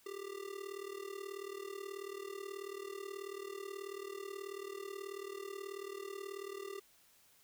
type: tone with amplitude modulation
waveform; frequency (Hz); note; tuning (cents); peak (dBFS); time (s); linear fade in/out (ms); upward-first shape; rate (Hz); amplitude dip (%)
square; 395.4; G4; +15; -40; 0.06-6.8; 5; sine; 38.4; 85
effects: white hiss -67 dBFS RMS until 7.43 s